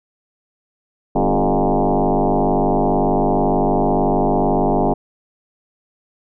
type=tone with frequency modulation; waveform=sine; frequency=219.3 Hz; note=A3; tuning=6 cents flat; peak=-13 dBFS; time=1.15-4.94 s; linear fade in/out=10 ms; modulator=98 Hz; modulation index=6.5; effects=none